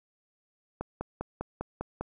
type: click train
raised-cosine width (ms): 1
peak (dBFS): -19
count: 7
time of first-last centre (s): 0.81-2.01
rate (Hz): 5
effects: none

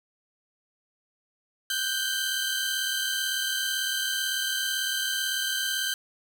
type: tone cluster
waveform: sawtooth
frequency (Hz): 1487 / 1574 / 3110 / 4033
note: F#6 / G6 / G7 / B7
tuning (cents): +8 / +7 / -14 / +36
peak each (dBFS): -32 / -27 / -27 / -33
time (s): 1.7-5.94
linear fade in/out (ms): 2
effects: 10-bit

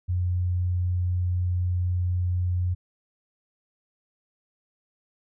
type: tone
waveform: sine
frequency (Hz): 89.6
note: F2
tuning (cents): +45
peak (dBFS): -22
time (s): 0.08-2.75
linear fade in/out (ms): 20
effects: none

